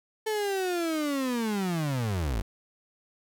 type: linear sweep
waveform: 35% pulse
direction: down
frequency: 440 to 45.57 Hz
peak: -25 dBFS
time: 0.26-2.42 s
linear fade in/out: 10 ms
effects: none